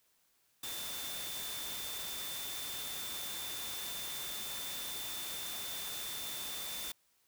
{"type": "tone in noise", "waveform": "sine", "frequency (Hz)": 3552, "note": "A7", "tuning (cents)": 16, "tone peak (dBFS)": -44, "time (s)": [0.63, 6.92], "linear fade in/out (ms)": 5, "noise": "white", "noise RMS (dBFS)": -42, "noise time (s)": [0.63, 6.92], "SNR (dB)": -5, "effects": ["white hiss -73 dBFS RMS until 7.27 s"]}